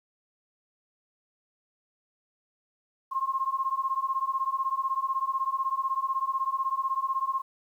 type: beating tone pair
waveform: sine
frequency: 1061 / 1077 Hz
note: C6 / C6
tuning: +24 / +50 cents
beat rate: 16 Hz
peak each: -29 dBFS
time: 3.11-7.42 s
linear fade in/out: 20 ms
effects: 10-bit